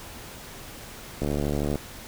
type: click train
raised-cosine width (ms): 2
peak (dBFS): -14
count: 40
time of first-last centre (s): 1.22-1.756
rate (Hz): 72.7
effects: pink hiss -42 dBFS RMS until 2.07 s